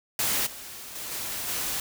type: noise with level steps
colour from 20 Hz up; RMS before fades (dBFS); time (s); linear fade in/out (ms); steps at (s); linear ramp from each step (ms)
white; -26 / -41 / -36 / -33 / -30; 0.19-1.8; 2; 0.46 / 0.95 / 1.11 / 1.47; 10
effects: none